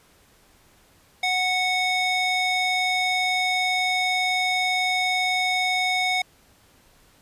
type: tone with band-pass filter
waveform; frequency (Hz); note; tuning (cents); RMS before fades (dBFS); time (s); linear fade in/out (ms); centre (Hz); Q
square; 738; F#5; -5; -23; 1.23-6.22; 5; 2800; 1.2
effects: pink hiss -57 dBFS RMS until 7.21 s + resampled to 32000 Hz